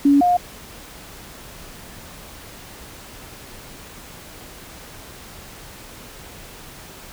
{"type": "tone pair in turn", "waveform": "sine", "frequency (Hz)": [282.8, 712.6], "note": ["C#4", "F5"], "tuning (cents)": [35, 35], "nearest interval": "octave + major third", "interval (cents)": 1600, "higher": "second", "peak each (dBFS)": [-10, -13], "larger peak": "first", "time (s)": [[0.05, 0.21], [0.21, 0.37]], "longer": "neither", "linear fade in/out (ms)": 5, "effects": ["pink hiss -40 dBFS RMS until 7.12 s"]}